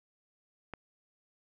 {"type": "click", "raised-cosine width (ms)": 0.5, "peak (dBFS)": -25, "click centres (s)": 0.737, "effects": []}